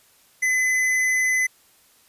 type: tone with tanh clipping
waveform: sine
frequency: 2022 Hz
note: B6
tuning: 40 cents sharp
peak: -20 dBFS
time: 0.42-1.47 s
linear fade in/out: 10 ms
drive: 14 dB
effects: white hiss -57 dBFS RMS until 2.08 s + resampled to 32000 Hz